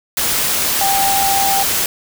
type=tone in noise; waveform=sine; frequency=787 Hz; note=G5; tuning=7 cents sharp; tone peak=-15 dBFS; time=0.81-1.63 s; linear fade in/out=2 ms; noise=white; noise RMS=-17 dBFS; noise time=0.17-1.86 s; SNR=-1 dB; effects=none